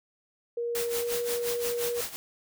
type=tone with pitch glide; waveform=sine; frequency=472.3 to 477.5 Hz; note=A#4 to A#4; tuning=+23 to +42 cents; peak=-28 dBFS; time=0.57-2.01 s; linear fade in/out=5 ms; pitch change=+19 cents; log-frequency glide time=0.94-1.15 s
type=noise with tremolo; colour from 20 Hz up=white; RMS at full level=-32 dBFS; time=0.75-2.16 s; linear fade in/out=0 ms; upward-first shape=sine; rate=5.7 Hz; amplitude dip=80%
effects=none